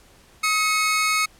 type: tone pair together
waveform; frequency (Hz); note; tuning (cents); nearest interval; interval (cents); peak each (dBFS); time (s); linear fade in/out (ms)
sawtooth; 1268 / 2187; D#6 / C#7; +32 / -24; major sixth; 944; -18; 0.43-1.26; 10
effects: pink hiss -53 dBFS RMS until 1.39 s + low-pass 12000 Hz 12 dB/octave